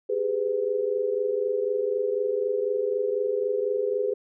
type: tone cluster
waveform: sine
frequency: 391.9 / 415.9 / 502 Hz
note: G4 / G#4 / B4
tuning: 0 / +2 / +28 cents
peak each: -31 / -26 / -27 dBFS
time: 0.09-4.14 s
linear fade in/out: 10 ms
effects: none